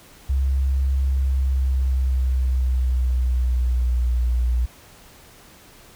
sine tone with pitch glide, 67 to 60.38 Hz, C2 to B1, +42 to -38 cents, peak -17 dBFS, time 0.29-4.66 s, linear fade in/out 10 ms, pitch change -180 cents, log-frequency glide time 1.06-4.28 s, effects pink hiss -48 dBFS RMS until 5.95 s

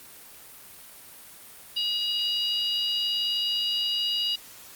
harmonic tone, 959 Hz, A#5, 49 cents sharp, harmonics 3 / 4 / 5, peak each -26 / -32 / -31 dBFS, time 1.76-4.36 s, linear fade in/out 10 ms, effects white hiss -47 dBFS RMS until 4.75 s + Opus 32 kbps

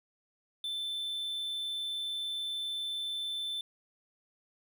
triangle tone, 3533 Hz, A7, 6 cents sharp, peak -32 dBFS, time 0.64-3.61 s, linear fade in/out 2 ms, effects none

